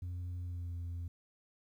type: tone with pitch glide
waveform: sine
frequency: 88.8 to 86.17 Hz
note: F2 to F2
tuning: +29 to -23 cents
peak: -35 dBFS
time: 0.02-1.08 s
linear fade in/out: 5 ms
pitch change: -52 cents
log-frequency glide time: 0.4-0.75 s
effects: tanh soft clip ceiling -37 dBFS + 12-bit